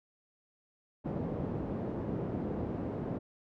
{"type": "band-pass noise", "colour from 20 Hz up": "pink", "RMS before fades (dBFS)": -36, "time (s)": [1.04, 3.19], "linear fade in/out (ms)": 20, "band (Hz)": [110, 470], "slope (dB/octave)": 12, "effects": []}